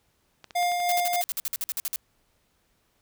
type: clicks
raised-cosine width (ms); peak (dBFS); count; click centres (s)
0.2; -25; 7; 0.443 / 0.508 / 0.628 / 0.718 / 0.802 / 0.978 / 1.135
type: tone with tremolo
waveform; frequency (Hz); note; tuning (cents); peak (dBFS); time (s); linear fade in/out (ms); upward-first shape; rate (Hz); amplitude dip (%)
square; 706; F5; +19; -22; 0.55-1.22; 10; triangle; 3.2; 40
type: noise bursts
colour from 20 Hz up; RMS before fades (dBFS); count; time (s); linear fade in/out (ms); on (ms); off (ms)
blue; -29; 14; 0.89-1.96; 0; 30; 50
effects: pink hiss -69 dBFS RMS until 3.01 s